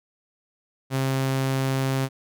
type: tone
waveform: sawtooth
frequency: 133.6 Hz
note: C3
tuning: 36 cents sharp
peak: -18 dBFS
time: 0.9-2.09 s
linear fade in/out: 50 ms
effects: none